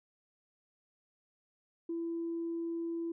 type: tone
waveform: sine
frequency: 334.6 Hz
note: E4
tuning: 26 cents sharp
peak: -33 dBFS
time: 1.89-3.12 s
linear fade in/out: 5 ms
effects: tanh soft clip ceiling -29 dBFS